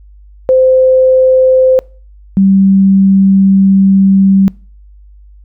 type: tone pair in turn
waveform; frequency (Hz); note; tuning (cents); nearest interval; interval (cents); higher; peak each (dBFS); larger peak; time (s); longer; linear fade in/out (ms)
sine; 518 / 194.03; C5 / G3; -17 / -17; octave + perfect fourth; 1700; first; -4; neither; 0.49-1.79 / 2.37-4.48; second; 0
effects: noise-tail reverb RT60 0.4 s tail -25 dB re dry + added 50 Hz sine -35 dBFS peak until 5.44 s